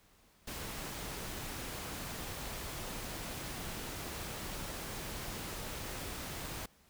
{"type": "noise", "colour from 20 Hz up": "pink", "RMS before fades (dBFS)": -42, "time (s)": [0.47, 6.66], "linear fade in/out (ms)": 5, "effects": ["pink hiss -66 dBFS RMS until 6.89 s"]}